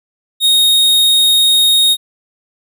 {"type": "tone", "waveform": "45% pulse", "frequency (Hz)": 3729, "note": "A#7", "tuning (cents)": 0, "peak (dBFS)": -8, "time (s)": [0.4, 1.97], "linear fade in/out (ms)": 50, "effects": []}